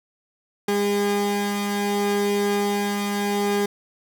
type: tone pair together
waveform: 30% pulse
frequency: 203.5 / 406.3 Hz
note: G#3 / G#4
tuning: -35 / -38 cents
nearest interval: octave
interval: 1197 cents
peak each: -21 dBFS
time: 0.68-3.66 s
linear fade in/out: 5 ms
effects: none